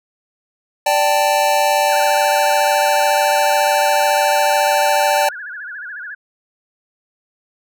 square chord, D suspended fourth, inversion none, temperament just, 587.3 / 783.1 / 881 Hz, D5 / G5 / A5, 0 / -2 / +2 cents, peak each -18 dBFS, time 0.86-5.29 s, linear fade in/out 5 ms
sine tone with vibrato, 1568 Hz, G6, in tune, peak -27 dBFS, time 1.89-6.15 s, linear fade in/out 10 ms, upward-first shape sine, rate 14 Hz, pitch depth 170 cents each way
effects none

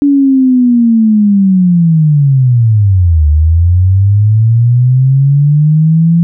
sine linear two-way sweep, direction down then up, 287.5 to 73.6 to 170.5 Hz, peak -4 dBFS, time 0.02-6.23 s, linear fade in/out 0 ms, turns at 3.27 s, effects none

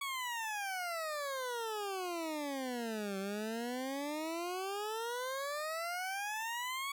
20% pulse exponential two-way sweep, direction down then up, 1131 to 191.5 to 1131 Hz, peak -32 dBFS, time 0.01-6.92 s, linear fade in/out 5 ms, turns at 3.18 s, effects none

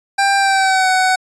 25% pulse tone with pitch glide, 792 to 747.5 Hz, G5 to F#5, +18 to +17 cents, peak -8 dBFS, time 0.18-1.16 s, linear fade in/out 10 ms, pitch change -101 cents, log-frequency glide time 0.37-0.89 s, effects resampled to 22050 Hz

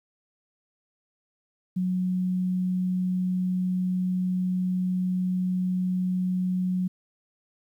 sine tone, 183.2 Hz, F#3, 17 cents flat, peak -23 dBFS, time 1.76-6.88 s, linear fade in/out 10 ms, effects 10-bit

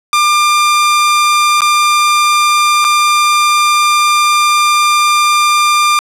sawtooth tone with dropouts, 1196 Hz, D6, 31 cents sharp, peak -4 dBFS, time 0.13-5.99 s, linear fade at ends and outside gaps 1 ms, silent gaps 1.607-1.618 / 2.844-2.848 s, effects low-pass 10000 Hz 12 dB/octave + 7-bit

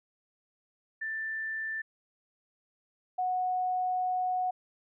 sine tone pair in turn, 1772 / 735 Hz, A6 / F#5, +12 / -12 cents, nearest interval octave + minor third, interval 1524 cents, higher first, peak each -32 / -27 dBFS, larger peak second, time 1.01-1.82 / 3.18-4.51 s, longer second, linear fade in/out 10 ms, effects none

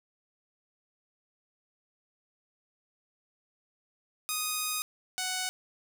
5% pulse tone pair in turn, 1244.5 / 742.1 Hz, D#6 / F#5, 0 / +5 cents, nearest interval major sixth, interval 895 cents, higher first, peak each -18 / -19 dBFS, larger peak first, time 4.29-4.82 / 5.18-5.49 s, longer first, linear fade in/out 0 ms, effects none

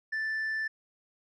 sine tone with tanh clipping, 1762 Hz, A6, 2 cents sharp, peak -30 dBFS, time 0.12-0.68 s, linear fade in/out 10 ms, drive 2 dB, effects none

